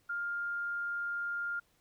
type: tone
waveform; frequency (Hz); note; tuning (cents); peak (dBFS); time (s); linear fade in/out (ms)
sine; 1404; F6; +9; -33; 0.09-1.6; 10
effects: pink hiss -71 dBFS RMS until 1.8 s